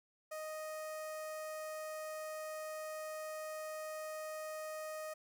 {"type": "tone with notch filter", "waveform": "sawtooth", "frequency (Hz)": 622.3, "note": "D#5", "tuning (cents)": 0, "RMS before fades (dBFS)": -44, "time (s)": [0.31, 5.14], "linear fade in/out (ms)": 10, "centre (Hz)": 3500, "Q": 1.1, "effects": []}